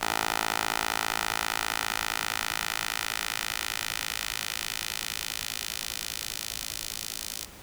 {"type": "tone with high-pass filter sweep", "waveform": "10% pulse", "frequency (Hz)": 55, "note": "A1", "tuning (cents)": 0, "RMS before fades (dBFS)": -32, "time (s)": [0.01, 7.45], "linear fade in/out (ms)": 5, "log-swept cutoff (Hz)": [830, 4700], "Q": 0.82, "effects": ["pink hiss -47 dBFS RMS until 7.62 s"]}